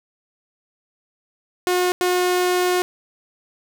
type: tone bursts at uneven times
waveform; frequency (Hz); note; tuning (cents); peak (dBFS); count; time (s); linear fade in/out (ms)
sawtooth; 360.8; F#4; -44; -13; 2; 1.67-1.92 / 2.01-2.82; 0
effects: none